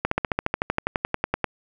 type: slowing click train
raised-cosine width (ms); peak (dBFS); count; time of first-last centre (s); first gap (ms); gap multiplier
0.5; -6; 18; 0.05-1.443; 64; 1.03
effects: none